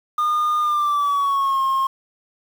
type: tone with pitch glide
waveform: sine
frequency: 1217 to 1071.8 Hz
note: D#6 to C6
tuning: -39 to +41 cents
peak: -14 dBFS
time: 0.18-1.87 s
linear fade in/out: 5 ms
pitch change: -220 cents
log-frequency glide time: 0.6-1.61 s
effects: tanh soft clip ceiling -16 dBFS + 7-bit